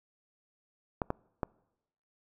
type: clicks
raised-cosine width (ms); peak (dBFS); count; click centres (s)
1; -16; 3; 1.018 / 1.104 / 1.432
effects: noise-tail reverb RT60 0.9 s tail -26 dB re dry